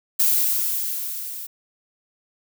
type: noise with level ramp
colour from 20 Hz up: violet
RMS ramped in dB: -17 to -34 dBFS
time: 0.19-1.47 s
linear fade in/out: 10 ms
effects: none